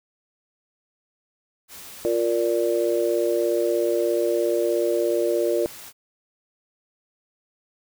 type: noise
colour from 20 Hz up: white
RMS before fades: -41 dBFS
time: 1.68-5.93 s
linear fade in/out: 50 ms
type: harmonic tone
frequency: 116.9 Hz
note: A#2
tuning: 5 cents sharp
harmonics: 3 / 4 / 5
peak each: -23 / -24 / -24 dBFS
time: 2.05-5.66 s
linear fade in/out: 0 ms
effects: none